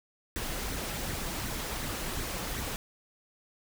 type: noise with flanger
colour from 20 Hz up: pink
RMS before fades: -35 dBFS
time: 0.36-2.76 s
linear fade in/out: 0 ms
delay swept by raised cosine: 0.49 to 6.09 ms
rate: 2.7 Hz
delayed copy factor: +0.5
effects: none